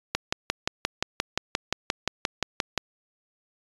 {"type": "click train", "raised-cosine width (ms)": 0.2, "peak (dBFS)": -6, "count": 16, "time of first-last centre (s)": [0.15, 2.777], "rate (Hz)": 5.71, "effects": ["resampled to 24000 Hz"]}